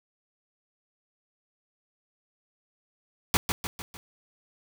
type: noise with echo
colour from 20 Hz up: pink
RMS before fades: -21 dBFS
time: 3.34-3.37 s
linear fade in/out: 0 ms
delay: 150 ms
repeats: 4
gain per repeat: -6 dB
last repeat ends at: 3.97 s
effects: none